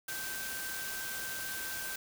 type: tone in noise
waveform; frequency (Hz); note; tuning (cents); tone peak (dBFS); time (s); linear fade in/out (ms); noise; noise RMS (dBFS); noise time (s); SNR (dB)
sine; 1555; G6; -14; -41; 0.08-1.96; 5; white; -40; 0.08-1.96; -4
effects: none